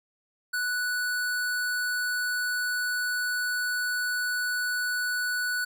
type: tone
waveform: square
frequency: 1480 Hz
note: F#6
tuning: in tune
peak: -27 dBFS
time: 0.53-5.65 s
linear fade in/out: 10 ms
effects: none